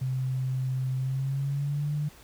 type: tone with pitch glide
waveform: sine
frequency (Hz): 130 to 148.47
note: C3 to D3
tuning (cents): -11 to +19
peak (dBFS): -26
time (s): 0.01-2.09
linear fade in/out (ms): 10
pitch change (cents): +230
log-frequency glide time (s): 0.98-1.94
effects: pink hiss -53 dBFS RMS until 2.23 s